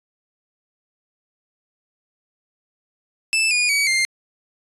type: tone with pitch steps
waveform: sawtooth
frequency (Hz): 2637 / 2446 / 2269 / 2105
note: E7 / D#7 / C#7 / C7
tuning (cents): 0 / -30 / +40 / +10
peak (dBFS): -13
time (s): 3.33-4.05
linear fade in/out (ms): 0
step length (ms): 180
effects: resampled to 24000 Hz